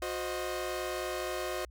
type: chord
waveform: sawtooth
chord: C diminished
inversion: second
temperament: equal with one note detuned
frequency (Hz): 363.4 / 523.3 / 622.3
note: Gb4 / C5 / Eb5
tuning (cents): -31 / 0 / 0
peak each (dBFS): -33 / -35 / -34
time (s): 0.02-1.65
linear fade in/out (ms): 2
effects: added 60 Hz sine -50 dBFS peak until 1.7 s